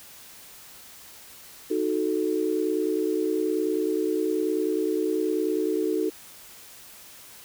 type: chord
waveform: sine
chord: D# diminished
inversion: none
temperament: equal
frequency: 311.1 / 370 / 440 Hz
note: D#4 / F#4 / A4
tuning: 0 / 0 / 0 cents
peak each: -27 dBFS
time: 1.7-6.1 s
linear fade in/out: 10 ms
effects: white hiss -47 dBFS RMS until 7.44 s